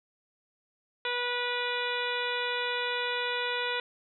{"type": "harmonic tone with a mistuned harmonic", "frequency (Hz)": 488.1, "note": "B4", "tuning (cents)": -20, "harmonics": [1, 2, 3, 4, 5, 6, 7, 8], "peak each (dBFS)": [-35, -36, -35, -38, -37, -40, -37, -41], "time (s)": [1.05, 3.8], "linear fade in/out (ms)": 2, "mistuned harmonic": 7, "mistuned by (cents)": 27, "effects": []}